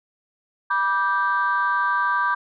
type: chord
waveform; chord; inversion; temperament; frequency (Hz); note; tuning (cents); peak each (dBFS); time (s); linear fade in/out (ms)
sine; G major; first; equal with one note detuned; 975.9 / 1174.7 / 1568; B5 / D6 / G6; -21 / 0 / 0; -23 / -22 / -22; 0.7-2.35; 10
effects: tanh soft clip ceiling -11 dBFS